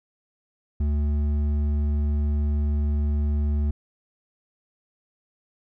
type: tone with hard clipping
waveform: sine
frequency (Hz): 73.42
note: D2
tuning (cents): 0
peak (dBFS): -22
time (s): 0.8-3.71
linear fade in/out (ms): 5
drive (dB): 7
effects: none